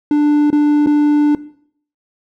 triangle tone with dropouts, 295.4 Hz, D4, 10 cents sharp, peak -7 dBFS, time 0.11-1.35 s, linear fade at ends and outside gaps 2 ms, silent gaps 0.503-0.528 / 0.862-0.87 s, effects noise-tail reverb RT60 0.6 s tail -17 dB re dry

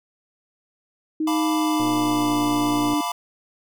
sine tone with pitch glide, 312.8 to 297 Hz, D#4 to D4, +9 to +20 cents, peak -20 dBFS, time 1.2-3.01 s, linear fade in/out 5 ms, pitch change -89 cents, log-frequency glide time 1.47-2.41 s
square chord, B half-diminished seventh, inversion second, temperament equal, 698.5 / 880 / 987.8 / 1174.7 Hz, F5 / A5 / B5 / D6, 0 / 0 / 0 / 0 cents, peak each -31 / -33 / -28 / -31 dBFS, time 1.27-3.12 s, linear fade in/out 5 ms
click train, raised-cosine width 2 ms, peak -21 dBFS, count 135, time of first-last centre 1.8-2.936 s, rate 118 Hz
effects none

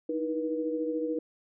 sine tone cluster, 309.9 / 323.6 / 483.4 Hz, D#4 / E4 / B4, -7 / -32 / -37 cents, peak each -32 / -37 / -31 dBFS, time 0.09-1.19 s, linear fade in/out 5 ms, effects none

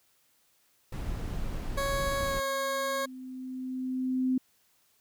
brown noise, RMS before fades -34 dBFS, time 0.92-2.4 s, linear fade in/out 5 ms
sine tone with exponential growth, 257.4 Hz, C4, 28 cents flat, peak -23 dBFS, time 1.52-4.38 s, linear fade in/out 5 ms, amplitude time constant 620 ms
20% pulse tone with pitch glide, 554.4 to 545.2 Hz, C#5 to C#5, 0 to -29 cents, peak -24 dBFS, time 1.77-3.06 s, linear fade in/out 10 ms, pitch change -29 cents, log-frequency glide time 2.21-2.4 s
effects white hiss -68 dBFS RMS until 5 s

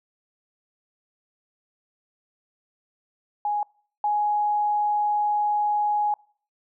sine tone pair in turn, 830.6 / 834.3 Hz, G#5 / G#5, 0 / +8 cents, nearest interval unison, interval 8 cents, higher second, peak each -22 / -20 dBFS, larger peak second, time 3.45-3.63 / 4.04-6.14 s, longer second, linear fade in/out 2 ms, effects noise-tail reverb RT60 0.5 s tail -26 dB re dry

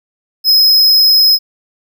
square tone, 5110 Hz, D#8, 45 cents sharp, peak -6 dBFS, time 0.44-1.39 s, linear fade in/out 50 ms, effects none

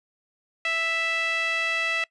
sawtooth tone with band-pass filter, 659.3 Hz, E5, in tune, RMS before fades -26 dBFS, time 0.65-2.04 s, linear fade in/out 2 ms, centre 2400 Hz, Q 3.5, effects noise-tail reverb RT60 0.1 s tail -22 dB re dry + resampled to 24000 Hz

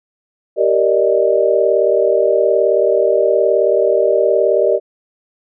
sine chord, Eb major seventh, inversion first, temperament just, 388.9 / 466.7 / 583.4 / 622.3 Hz, G4 / Bb4 / D5 / Eb5, -14 / +2 / -12 / 0 cents, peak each -16 dBFS, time 0.56-4.8 s, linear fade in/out 50 ms, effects none

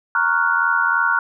sine chord, Gb major seventh, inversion first, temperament equal, 932.3 / 1108.7 / 1396.9 / 1480 Hz, Bb5 / Db6 / F6 / Gb6, 0 / 0 / 0 / 0 cents, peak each -23 / -23 / -19 / -19 dBFS, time 0.15-1.19 s, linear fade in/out 2 ms, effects none

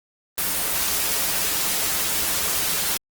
white noise with comb filter, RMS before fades -23 dBFS, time 0.38-2.97 s, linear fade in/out 0 ms, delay 8.2 ms, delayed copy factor -0.5, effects Opus 24 kbps

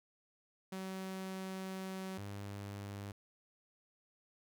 sawtooth tone pair in turn, 189.4 / 100.71 Hz, F#3 / G2, +41 / +47 cents, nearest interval major seventh, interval 1094 cents, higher first, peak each -37 / -39 dBFS, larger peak first, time 0.72-2.18 / 2.18-3.12 s, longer first, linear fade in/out 5 ms, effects none

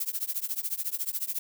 violet noise with tremolo, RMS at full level -28 dBFS, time 0-1.39 s, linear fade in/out 5 ms, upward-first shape triangle, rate 14 Hz, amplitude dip 100%, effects none

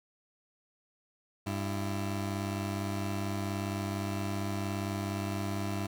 20% pulse tone pair together, 99.19 / 335 Hz, G2 / E4, +21 / +28 cents, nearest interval octave + major sixth, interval 2107 cents, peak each -28 / -34 dBFS, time 1.46-5.87 s, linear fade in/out 10 ms, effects none

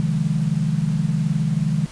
sine chord, F minor seventh, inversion second, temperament equal with one note detuned, 132.72 / 155.56 / 174.61 / 207.7 Hz, C3 / Eb3 / F3 / Ab3, +25 / 0 / 0 / 0 cents, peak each -26 / -20 / -25 / -26 dBFS, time 0-1.86 s, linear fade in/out 0 ms, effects pink hiss -41 dBFS RMS until 1.91 s + resampled to 22050 Hz

